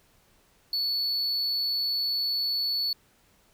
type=tone; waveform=triangle; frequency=4435 Hz; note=C#8; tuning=in tune; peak=-24 dBFS; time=0.73-2.93 s; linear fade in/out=2 ms; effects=pink hiss -63 dBFS RMS until 3.53 s